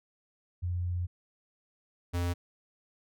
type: tone pair in turn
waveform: sine / square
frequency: 88.5 / 87.38 Hz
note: F2 / F2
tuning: +23 / +1 cents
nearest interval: unison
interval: 22 cents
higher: first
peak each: -29 / -29 dBFS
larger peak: neither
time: 0.62-1.07 / 2.13-2.34 s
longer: first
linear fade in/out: 20 ms
effects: none